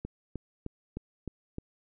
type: click train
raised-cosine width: 3 ms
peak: -23 dBFS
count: 6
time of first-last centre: 0.05-1.584 s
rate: 3.26 Hz
effects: none